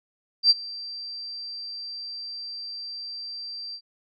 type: tone with ADSR envelope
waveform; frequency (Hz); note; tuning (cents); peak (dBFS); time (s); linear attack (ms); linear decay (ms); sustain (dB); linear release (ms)
sine; 4699; D8; 0; -11; 0.43-3.81; 72; 30; -22; 69
effects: none